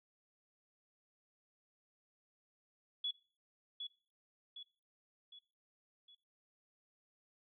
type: tone with echo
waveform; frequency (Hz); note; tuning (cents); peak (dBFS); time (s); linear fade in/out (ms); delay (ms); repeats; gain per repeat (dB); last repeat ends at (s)
sine; 3391; G#7; +35; -35; 3.04-3.11; 5; 760; 4; -6; 6.15
effects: noise-tail reverb RT60 0.4 s tail -20 dB re dry